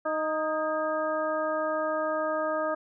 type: harmonic tone with a mistuned harmonic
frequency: 311.1 Hz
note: D#4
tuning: in tune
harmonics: 1 / 2 / 3 / 4 / 5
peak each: -36 / -28 / -37 / -32 / -37 dBFS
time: 0.05-2.75 s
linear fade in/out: 10 ms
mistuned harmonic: 5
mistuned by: +60 cents
effects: none